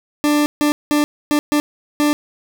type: tone bursts at uneven times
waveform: 40% pulse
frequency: 295.6 Hz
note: D4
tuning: 11 cents sharp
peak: -12 dBFS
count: 6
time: 0.24-0.46 / 0.61-0.72 / 0.91-1.04 / 1.31-1.39 / 1.52-1.6 / 2-2.13 s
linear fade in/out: 0 ms
effects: 9-bit